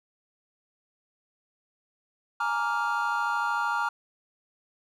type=chord; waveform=triangle; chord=Bb dominant seventh; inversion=third; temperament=just; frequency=839.1 / 932.3 / 1165.4 / 1398.5 Hz; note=Ab5 / Bb5 / D6 / F6; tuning=+18 / 0 / -14 / +2 cents; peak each=-31 / -28 / -31 / -27 dBFS; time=2.4-3.89 s; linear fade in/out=5 ms; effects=none